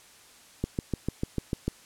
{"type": "click train", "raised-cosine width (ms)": 3, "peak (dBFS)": -14, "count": 8, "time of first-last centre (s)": [0.64, 1.68], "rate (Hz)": 6.73, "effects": ["white hiss -54 dBFS RMS until 1.85 s", "low-pass 10000 Hz 12 dB/octave"]}